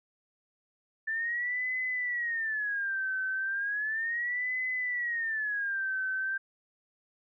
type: tone with vibrato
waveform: sine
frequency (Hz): 1760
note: A6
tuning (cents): 0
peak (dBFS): -29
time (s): 1.07-6.38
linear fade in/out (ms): 10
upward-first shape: sine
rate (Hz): 0.35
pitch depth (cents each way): 240
effects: none